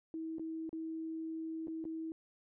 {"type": "tone with dropouts", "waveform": "sine", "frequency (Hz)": 322.3, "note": "E4", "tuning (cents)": -39, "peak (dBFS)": -38, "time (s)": [0.14, 2.12], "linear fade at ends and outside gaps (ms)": 1, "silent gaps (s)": [[0.384, 0.395], [0.693, 0.729], [1.672, 1.681], [1.842, 1.852]], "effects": []}